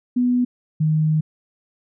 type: tone pair in turn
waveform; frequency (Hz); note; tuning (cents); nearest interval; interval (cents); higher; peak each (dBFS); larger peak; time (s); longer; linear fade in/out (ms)
sine; 246.9 / 155.54; B3 / D#3; 0 / 0; minor sixth; 800; first; -15; neither; 0.16-0.45 / 0.8-1.21; second; 10
effects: none